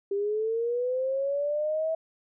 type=linear sweep; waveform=sine; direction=up; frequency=394 to 650 Hz; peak=-25 dBFS; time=0.11-1.95 s; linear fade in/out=5 ms; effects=none